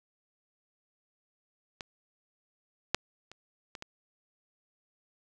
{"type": "clicks", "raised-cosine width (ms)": 0.2, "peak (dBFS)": [-21, -7, -30, -24, -23], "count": 5, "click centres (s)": [1.808, 2.946, 3.316, 3.752, 3.824], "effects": []}